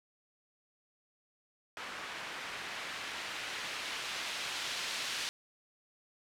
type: noise with low-pass filter sweep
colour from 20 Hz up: blue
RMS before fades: -40 dBFS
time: 1.77-5.29 s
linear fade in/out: 0 ms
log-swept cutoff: 1700 to 3700 Hz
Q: 0.9
effects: none